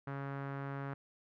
sawtooth tone with low-pass filter, 138.59 Hz, C#3, in tune, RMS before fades -41 dBFS, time 0.07-0.94 s, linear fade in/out 5 ms, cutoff 1500 Hz, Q 2.1, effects none

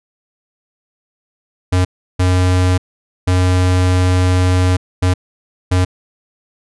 square tone bursts at uneven times, 91.3 Hz, F#2, 23 cents flat, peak -11 dBFS, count 5, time 1.72-1.85 / 2.19-2.78 / 3.27-4.77 / 5.02-5.14 / 5.71-5.85 s, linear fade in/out 10 ms, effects resampled to 24000 Hz

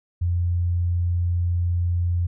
sine tone, 87.31 Hz, F2, in tune, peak -19 dBFS, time 0.21-2.27 s, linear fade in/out 10 ms, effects none

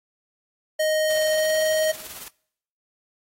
square tone with pitch glide, 622.3 to 626.6 Hz, D#5 to D#5, 0 to +12 cents, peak -20 dBFS, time 0.79-1.92 s, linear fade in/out 10 ms, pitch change +12 cents, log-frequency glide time 1.32-1.52 s
white noise with tremolo, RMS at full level -36 dBFS, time 1.1-2.28 s, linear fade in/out 0 ms, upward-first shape triangle, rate 18 Hz, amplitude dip 60%
effects noise-tail reverb RT60 0.7 s tail -25 dB re dry + AAC 48 kbps

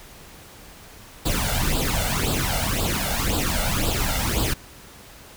pink noise with flanger, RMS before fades -23 dBFS, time 1.25-4.54 s, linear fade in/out 10 ms, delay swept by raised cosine 0.24 to 1.44 ms, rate 1.9 Hz, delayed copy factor +0.75, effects pink hiss -45 dBFS RMS until 5.36 s

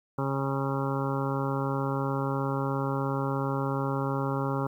harmonic tone, 136.7 Hz, C#3, 24 cents flat, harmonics 1 / 2 / 3 / 4 / 6 / 7 / 8 / 9 / 10, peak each -30 / -33 / -35 / -36 / -38 / -38 / -39 / -40 / -40 dBFS, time 0.18-4.67 s, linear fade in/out 5 ms, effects 10-bit

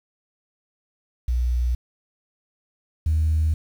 sine tone pair in turn, 60.9 / 78.64 Hz, B1 / D#2, -24 / +19 cents, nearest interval major third, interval 443 cents, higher second, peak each -18 / -16 dBFS, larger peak second, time 1.28-1.75 / 3.06-3.54 s, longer second, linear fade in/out 5 ms, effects tanh soft clip ceiling -14 dBFS + 8-bit

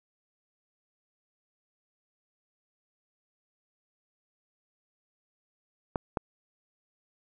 clicks, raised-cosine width 1 ms, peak -14 dBFS, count 2, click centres 5.958 / 6.172 s, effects none

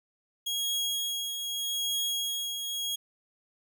sawtooth tone with tremolo, 3299 Hz, G#7, 12 cents flat, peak -24 dBFS, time 0.46-2.96 s, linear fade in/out 10 ms, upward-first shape triangle, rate 0.82 Hz, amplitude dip 50%, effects none

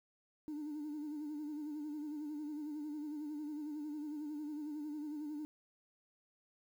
sine tone with vibrato, 299.6 Hz, D4, 35 cents sharp, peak -38 dBFS, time 0.48-5.45 s, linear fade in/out 0 ms, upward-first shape sine, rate 11 Hz, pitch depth 57 cents each way, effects tanh soft clip ceiling -38 dBFS + 11-bit

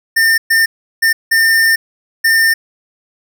square tone bursts at uneven times, 1806 Hz, A6, 45 cents sharp, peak -9 dBFS, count 5, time 0.16-0.38 / 0.5-0.66 / 1.02-1.13 / 1.31-1.76 / 2.24-2.54 s, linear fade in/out 10 ms, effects none

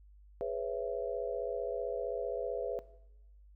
sine chord, C# minor seventh, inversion second, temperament just, 415.8 / 498.9 / 554.4 / 665.2 Hz, G#4 / B4 / C#5 / E5, +2 / +17 / 0 / +16 cents, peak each -39 / -36 / -40 / -40 dBFS, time 0.41-2.79 s, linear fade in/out 0 ms, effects noise-tail reverb RT60 0.9 s tail -18 dB re dry + added 50 Hz sine -55 dBFS peak until 3.55 s

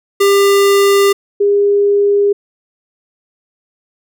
square / sine tone pair in turn, 398.7 / 405.4 Hz, G4 / G#4, +29 / -42 cents, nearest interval unison, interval 29 cents, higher second, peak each -8 dBFS, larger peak neither, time 0.2-1.13 / 1.4-2.33 s, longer neither, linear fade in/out 10 ms, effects none

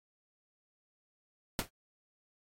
pink noise with exponential decay, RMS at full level -29 dBFS, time 1.59-1.69 s, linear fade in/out 0 ms, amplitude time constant 21 ms, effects AAC 48 kbps

